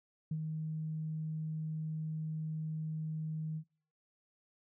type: tone with ADSR envelope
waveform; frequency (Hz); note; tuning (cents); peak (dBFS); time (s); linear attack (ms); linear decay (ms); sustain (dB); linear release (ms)
sine; 156.9; D#3; +15; -31; 0.31-3.64; 5; 57; -4; 73
effects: noise-tail reverb RT60 0.5 s tail -25 dB re dry + tanh soft clip ceiling -27 dBFS